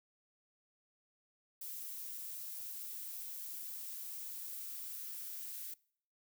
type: noise with high-pass filter sweep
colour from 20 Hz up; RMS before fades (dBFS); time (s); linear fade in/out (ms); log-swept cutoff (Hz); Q
violet; -45; 1.61-5.74; 5; 320 to 1600; 1.5
effects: noise-tail reverb RT60 0.6 s tail -24 dB re dry